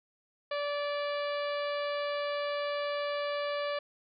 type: harmonic tone with a mistuned harmonic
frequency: 579 Hz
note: D5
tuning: 25 cents flat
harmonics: 1 / 2 / 3 / 4 / 5 / 6 / 7 / 8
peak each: -32 / -38 / -42 / -44 / -46 / -48 / -49 / -50 dBFS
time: 0.51-3.79 s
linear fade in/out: 5 ms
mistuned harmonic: 4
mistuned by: +21 cents
effects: none